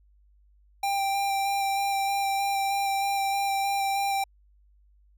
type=tone with vibrato; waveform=square; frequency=790 Hz; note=G5; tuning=13 cents sharp; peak=-25 dBFS; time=0.83-4.24 s; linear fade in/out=5 ms; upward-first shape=square; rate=3.2 Hz; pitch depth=10 cents each way; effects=added 50 Hz sine -57 dBFS peak until 5.17 s